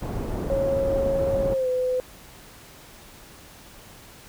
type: low-pass noise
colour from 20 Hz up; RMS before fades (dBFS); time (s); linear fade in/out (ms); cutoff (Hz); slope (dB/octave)
pink; -29; 0.01-1.55; 20; 670; 12
type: tone with pitch glide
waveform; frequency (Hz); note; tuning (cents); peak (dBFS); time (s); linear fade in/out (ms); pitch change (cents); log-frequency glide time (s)
sine; 546 to 506.5; C#5 to B4; -26 to +44; -21; 0.5-2; 0; -130; 1.49-1.68
effects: pink hiss -47 dBFS RMS until 4.28 s